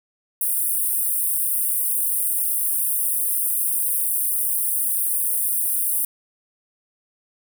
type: high-pass noise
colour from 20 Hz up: pink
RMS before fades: -22 dBFS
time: 0.41-6.05 s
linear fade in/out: 2 ms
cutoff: 8900 Hz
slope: 96 dB/octave
effects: none